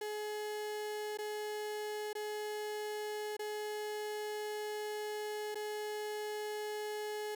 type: tone with dropouts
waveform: 35% pulse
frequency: 422.5 Hz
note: G#4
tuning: 30 cents sharp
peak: -36 dBFS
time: 0.01-7.35 s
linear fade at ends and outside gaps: 5 ms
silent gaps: 1.174-1.186 / 2.131-2.151 / 3.368-3.392 / 5.546-5.554 s
effects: none